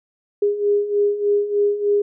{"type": "beating tone pair", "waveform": "sine", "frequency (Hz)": [407.4, 410.7], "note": ["G#4", "G#4"], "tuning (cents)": [-33, -19], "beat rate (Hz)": 3.3, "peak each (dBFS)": [-22, -17], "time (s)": [0.42, 2.02], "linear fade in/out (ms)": 5, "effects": []}